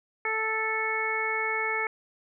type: harmonic tone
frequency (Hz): 440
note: A4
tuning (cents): 0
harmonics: 1 / 2 / 3 / 4 / 5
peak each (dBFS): -34 / -34 / -34 / -33 / -29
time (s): 0.25-1.87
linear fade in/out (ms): 2
effects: none